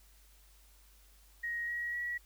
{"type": "tone with pitch steps", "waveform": "sine", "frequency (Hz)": [1883, 1904.9, 1927], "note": ["A#6", "A#6", "B6"], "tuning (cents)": [17, 37, -43], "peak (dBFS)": -34, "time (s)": [1.43, 2.18], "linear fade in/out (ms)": 10, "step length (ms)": 250, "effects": ["added 50 Hz sine -60 dBFS peak until 2.25 s", "white hiss -65 dBFS RMS until 2.25 s"]}